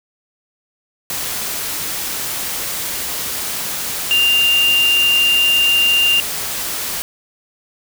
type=tone in noise; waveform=sine; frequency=2794 Hz; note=F7; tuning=in tune; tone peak=-11 dBFS; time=4.11-6.2 s; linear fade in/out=0 ms; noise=white; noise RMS=-23 dBFS; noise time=1.1-7.02 s; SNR=+9 dB; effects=none